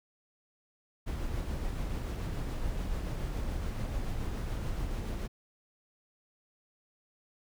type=noise with tremolo; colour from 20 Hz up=brown; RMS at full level=-33 dBFS; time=1.06-5.28 s; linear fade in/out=20 ms; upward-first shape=triangle; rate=7 Hz; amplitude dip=30%; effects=none